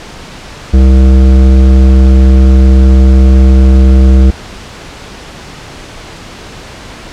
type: tone with hard clipping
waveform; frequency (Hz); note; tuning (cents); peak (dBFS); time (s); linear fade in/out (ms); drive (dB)
triangle; 65.41; C2; 0; -3; 0.73-4.31; 10; 17
effects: pink hiss -28 dBFS RMS until 7.12 s + low-pass 6000 Hz 12 dB/octave